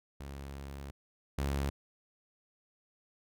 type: tone pair in turn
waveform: sawtooth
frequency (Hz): 69.3 / 69.61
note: C#2 / C#2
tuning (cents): 0 / +8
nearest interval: unison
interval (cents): 8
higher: second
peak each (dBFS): -38 / -27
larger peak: second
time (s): 0.2-0.91 / 1.38-1.7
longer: first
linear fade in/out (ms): 5
effects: none